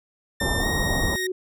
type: tone with pitch glide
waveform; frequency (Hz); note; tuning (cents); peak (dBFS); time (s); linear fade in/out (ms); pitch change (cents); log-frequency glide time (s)
sawtooth; 1800 to 1867.8; A6 to A#6; +39 to +3; -22; 0.4-1.27; 5; +64; 0.6-0.66
type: low-pass noise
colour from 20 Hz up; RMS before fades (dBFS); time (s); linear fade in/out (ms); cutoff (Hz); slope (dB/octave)
pink; -25; 0.41-1.16; 0; 1100; 48
type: tone with exponential growth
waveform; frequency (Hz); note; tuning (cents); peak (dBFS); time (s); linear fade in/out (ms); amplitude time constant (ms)
sine; 370; F#4; 0; -23; 0.67-1.32; 5; 140
effects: none